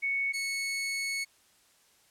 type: tone pair in turn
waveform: sine / sawtooth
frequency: 2217 / 2206 Hz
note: C#7 / C#7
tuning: 0 / -9 cents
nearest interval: unison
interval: 9 cents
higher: first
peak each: -27 dBFS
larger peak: neither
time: 0.02-0.33 / 0.33-1.25 s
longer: second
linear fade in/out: 20 ms
effects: white hiss -64 dBFS RMS until 2.1 s + low-pass 11000 Hz 12 dB/octave